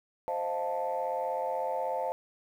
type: chord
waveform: sine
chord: F dominant seventh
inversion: second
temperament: equal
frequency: 523.3 / 622.3 / 698.5 / 880 Hz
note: C5 / Eb5 / F5 / A5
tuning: 0 / 0 / 0 / 0 cents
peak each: -33 / -36 / -35 / -33 dBFS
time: 0.28-2.12 s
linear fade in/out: 0 ms
effects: tanh soft clip ceiling -22 dBFS + 10-bit